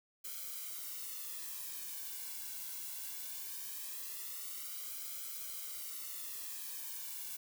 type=noise with flanger; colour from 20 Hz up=blue; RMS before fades=-44 dBFS; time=0.24-7.37 s; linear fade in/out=10 ms; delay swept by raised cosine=1.1 to 1.63 ms; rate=0.2 Hz; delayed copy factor=-0.8; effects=none